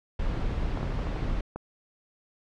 brown noise, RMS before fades -29 dBFS, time 0.19-1.41 s, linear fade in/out 5 ms
clicks, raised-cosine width 1 ms, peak -21 dBFS, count 6, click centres 0.774 / 0.83 / 0.992 / 1.07 / 1.163 / 1.56 s
effects low-pass 4000 Hz 12 dB/octave

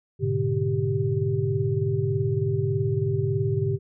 sine tone cluster, 103.1 / 121.4 / 144.7 / 391.3 Hz, G#2 / B2 / D3 / G4, -12 / -29 / -25 / -3 cents, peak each -27 dBFS, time 0.19-3.79 s, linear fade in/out 50 ms, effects none

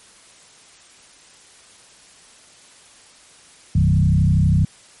sine tone with frequency modulation, 121.2 Hz, B2, 32 cents flat, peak -12 dBFS, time 3.75-4.65 s, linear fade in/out 5 ms, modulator 32.3 Hz, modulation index 1.8, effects white hiss -48 dBFS RMS until 5 s + MP3 48 kbps

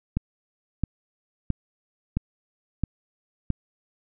click train, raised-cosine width 5 ms, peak -11 dBFS, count 6, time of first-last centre 0.17-3.503 s, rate 1.5 Hz, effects none

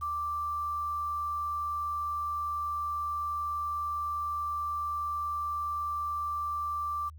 sine tone with quantisation, 1174.7 Hz, D6, in tune, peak -30 dBFS, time 0.01-7.1 s, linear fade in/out 20 ms, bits 9, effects added 78 Hz sine -45 dBFS peak until 7.18 s

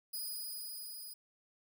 5% pulse tone with level ramp, 4956 Hz, D#8, 8 cents flat, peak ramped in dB -31 to -39 dBFS, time 0.13-1.14 s, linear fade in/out 10 ms, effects none

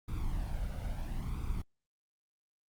brown noise with flanger, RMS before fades -35 dBFS, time 0.08-1.62 s, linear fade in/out 5 ms, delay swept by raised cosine 0.83 to 1.41 ms, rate 0.74 Hz, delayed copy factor +1, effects Opus 24 kbps

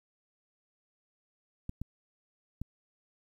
clicks, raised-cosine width 5 ms, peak -24 dBFS, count 3, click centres 1.694 / 1.816 / 2.616 s, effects 10-bit

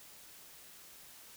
silence, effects white hiss -55 dBFS RMS until 1.36 s

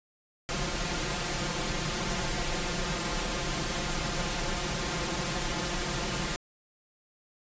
pink noise with comb filter, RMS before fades -31 dBFS, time 0.49-6.36 s, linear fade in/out 0 ms, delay 5.7 ms, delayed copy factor +0.9, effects resampled to 16000 Hz

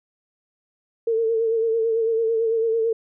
sine tone with vibrato, 452.2 Hz, A4, 47 cents sharp, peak -18 dBFS, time 1.07-2.93 s, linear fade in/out 5 ms, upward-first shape sine, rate 9 Hz, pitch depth 40 cents each way, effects none

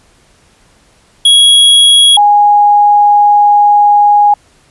square / sine tone pair in turn, 3322 / 825.2 Hz, G#7 / G#5, 0 / -11 cents, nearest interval 2 octaves, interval 2411 cents, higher first, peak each -3 dBFS, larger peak neither, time 1.25-2.17 / 2.17-4.34 s, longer second, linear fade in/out 5 ms, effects pink hiss -48 dBFS RMS until 4.7 s + resampled to 24000 Hz

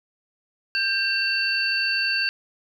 sine tone cluster, 1582 / 2718 / 4552 Hz, G6 / F7 / C#8, +15 / -48 / +45 cents, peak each -25 dBFS, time 0.75-2.29 s, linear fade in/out 0 ms, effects 9-bit

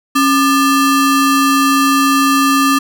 square ring-modulated tone, 736 Hz, F#5, 9 cents flat, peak -7 dBFS, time 0.15-2.79 s, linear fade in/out 10 ms, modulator 463 Hz, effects none

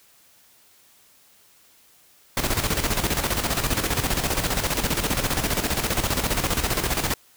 pink noise with tremolo, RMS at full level -22 dBFS, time 2.37-7.14 s, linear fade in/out 2 ms, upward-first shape square, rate 15 Hz, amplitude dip 60%, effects white hiss -56 dBFS RMS until 7.36 s

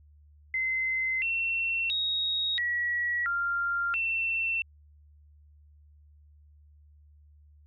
sine tone with pitch steps, 2060 / 2710 / 3771 / 1925 / 1392 / 2692 Hz, C7 / E7 / A#7 / B6 / F6 / E7, -28 / +47 / +19 / -45 / -6 / +36 cents, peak -26 dBFS, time 0.54-4.62 s, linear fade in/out 2 ms, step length 680 ms, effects added 74 Hz sine -54 dBFS peak until 7.66 s

